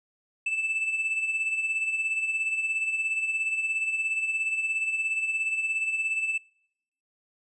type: tone with tremolo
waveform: triangle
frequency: 2637 Hz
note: E7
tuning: in tune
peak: -22 dBFS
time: 0.46-6.38 s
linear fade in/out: 5 ms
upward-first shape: sine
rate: 17 Hz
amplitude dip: 55%
effects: noise-tail reverb RT60 0.8 s tail -26 dB re dry + resampled to 24000 Hz